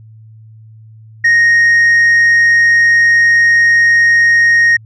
sine tone, 1864.7 Hz, A#6, in tune, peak -3 dBFS, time 1.24-4.77 s, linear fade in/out 10 ms, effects tanh soft clip ceiling -5 dBFS + added 110 Hz sine -35 dBFS peak until 4.85 s

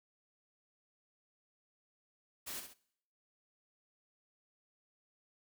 white noise with echo, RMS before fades -43 dBFS, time 2.46-2.61 s, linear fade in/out 20 ms, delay 66 ms, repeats 2, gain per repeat -7 dB, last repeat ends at 2.742 s, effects noise-tail reverb RT60 0.7 s tail -22 dB re dry

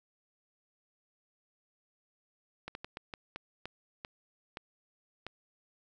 slowing click train, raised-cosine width 0.3 ms, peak -24 dBFS, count 10, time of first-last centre 2.68-5.266 s, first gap 71 ms, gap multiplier 1.33, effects none

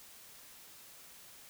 silence, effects white hiss -55 dBFS RMS until 1.49 s

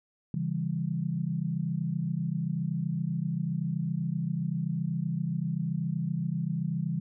sine chord, C# diminished, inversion none, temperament just, 138.59 / 166.31 / 199.57 Hz, C#3 / E3 / G3, 0 / +16 / +31 cents, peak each -33 / -30 / -35 dBFS, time 0.34-7 s, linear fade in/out 2 ms, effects none

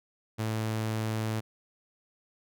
sawtooth tone, 110 Hz, A2, in tune, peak -25 dBFS, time 0.38-1.41 s, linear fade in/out 20 ms, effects none

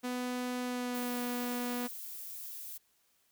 sawtooth tone with pitch glide, 248.6 to 244.5 Hz, B3 to B3, +12 to -17 cents, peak -30 dBFS, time 0.03-1.88 s, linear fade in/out 20 ms, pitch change -29 cents, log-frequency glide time 0.61-1.2 s
violet noise, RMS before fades -44 dBFS, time 0.94-2.78 s, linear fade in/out 10 ms
effects white hiss -72 dBFS RMS until 3.31 s

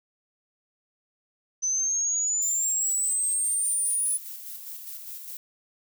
sine exponential sweep, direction up, 6060 to 9990 Hz, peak -23 dBFS, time 1.62-4.18 s, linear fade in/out 20 ms
violet noise with tremolo, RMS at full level -38 dBFS, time 2.42-5.37 s, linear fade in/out 2 ms, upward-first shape square, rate 4.9 Hz, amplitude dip 35%
effects none

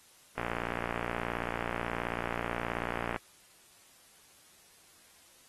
click train, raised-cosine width 0.5 ms, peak -18 dBFS, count 164, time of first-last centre 0.38-3.162 s, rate 58.6 Hz, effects white hiss -60 dBFS RMS until 5.48 s + AAC 32 kbps

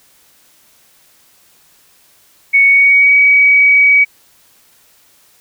sine tone with pitch glide, 2222 to 2267 Hz, C#7 to C#7, +4 to +38 cents, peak -5 dBFS, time 2.53-4.05 s, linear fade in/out 20 ms, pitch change +34 cents, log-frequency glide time 2.65-3.16 s, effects white hiss -50 dBFS RMS until 5.4 s

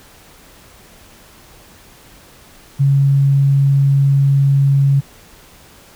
sine tone, 138.59 Hz, C#3, in tune, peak -9 dBFS, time 2.79-5.01 s, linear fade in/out 20 ms, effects pink hiss -44 dBFS RMS until 5.95 s

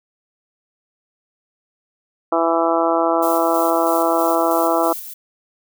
harmonic tone, 166.1 Hz, E3, 13 cents sharp, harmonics 2 / 3 / 4 / 5 / 6 / 7 / 8, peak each -21 / -23 / -19 / -23 / -24 / -24 / -25 dBFS, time 2.32-4.93 s, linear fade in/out 5 ms
violet noise with tremolo, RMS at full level -29 dBFS, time 3.22-5.14 s, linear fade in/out 10 ms, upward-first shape square, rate 3.1 Hz, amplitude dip 40%
effects none

